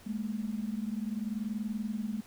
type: tone pair together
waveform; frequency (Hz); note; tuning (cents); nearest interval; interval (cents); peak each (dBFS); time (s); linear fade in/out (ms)
sine; 207.7 / 228.3; G#3 / A#3; 0 / -36; major second; 164; -34 / -36; 0.06-2.21; 10
effects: pink hiss -56 dBFS RMS until 2.26 s